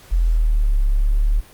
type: exponential two-way sweep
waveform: sine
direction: down then up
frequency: 43.5 to 34.65 to 37.48 Hz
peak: -13 dBFS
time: 0.11-1.41 s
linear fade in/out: 20 ms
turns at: 0.81 s
effects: pink hiss -46 dBFS RMS until 1.53 s + Opus 48 kbps